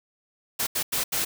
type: noise bursts at uneven times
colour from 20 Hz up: white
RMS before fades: -26 dBFS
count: 4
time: 0.59-0.67 / 0.75-0.83 / 0.92-1.04 / 1.12-1.25 s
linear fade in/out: 10 ms
effects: none